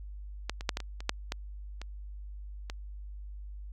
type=clicks; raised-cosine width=0.2 ms; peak=-14 / -23 / -9 / -15 / -23 / -25 / -9 / -15 / -24 / -21 dBFS; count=10; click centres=0.496 / 0.609 / 0.692 / 0.771 / 0.803 / 1.005 / 1.094 / 1.321 / 1.816 / 2.699 s; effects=added 50 Hz sine -40 dBFS peak until 3.72 s